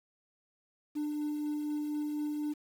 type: tone with tremolo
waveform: sine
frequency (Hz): 298.1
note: D4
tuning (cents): +26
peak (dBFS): -28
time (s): 0.95-2.54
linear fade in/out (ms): 20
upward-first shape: triangle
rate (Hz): 4.1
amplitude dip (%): 35
effects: tanh soft clip ceiling -30 dBFS + 9-bit